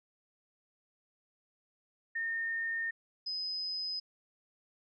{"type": "tone pair in turn", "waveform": "sine", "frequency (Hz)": [1827, 5038], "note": ["A#6", "D#8"], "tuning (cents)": [-35, 21], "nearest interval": "octave + tritone", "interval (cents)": 1756, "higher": "second", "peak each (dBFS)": [-32, -34], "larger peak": "first", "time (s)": [[2.15, 2.91], [3.26, 4]], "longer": "first", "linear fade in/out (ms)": 10, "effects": []}